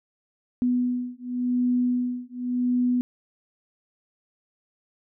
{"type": "beating tone pair", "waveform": "sine", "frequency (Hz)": [246.9, 247.8], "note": ["B3", "B3"], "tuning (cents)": [0, 6], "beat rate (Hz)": 0.9, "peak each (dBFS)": -25, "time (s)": [0.62, 3.01], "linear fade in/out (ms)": 0, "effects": []}